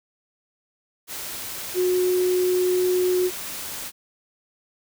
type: tone in noise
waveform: sine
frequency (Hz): 364.1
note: F#4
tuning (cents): -28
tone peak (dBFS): -18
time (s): 1.74-3.31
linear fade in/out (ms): 50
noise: white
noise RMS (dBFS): -33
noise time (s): 1.07-3.92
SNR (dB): +12
effects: none